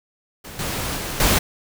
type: noise with level steps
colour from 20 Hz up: pink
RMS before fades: -37 / -26 / -28 / -17 dBFS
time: 0.44-1.39 s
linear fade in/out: 10 ms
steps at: 0.59 / 0.97 / 1.2 s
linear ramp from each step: 2 ms
effects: none